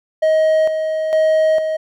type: tone with tremolo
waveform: triangle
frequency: 630 Hz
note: D#5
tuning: 21 cents sharp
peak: -9 dBFS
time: 0.22-1.77 s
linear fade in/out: 10 ms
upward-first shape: square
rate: 1.1 Hz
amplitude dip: 50%
effects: none